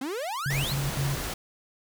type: exponential sweep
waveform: 45% pulse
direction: up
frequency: 249.4 to 4435 Hz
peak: -30 dBFS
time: 0.01-0.73 s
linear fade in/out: 5 ms
type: tone bursts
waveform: sine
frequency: 138.59 Hz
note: C#3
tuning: in tune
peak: -26 dBFS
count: 3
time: 0.46-1.15 s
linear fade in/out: 0 ms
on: 180 ms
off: 75 ms
type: noise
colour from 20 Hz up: pink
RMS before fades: -33 dBFS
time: 0.5-1.34 s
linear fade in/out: 5 ms
effects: none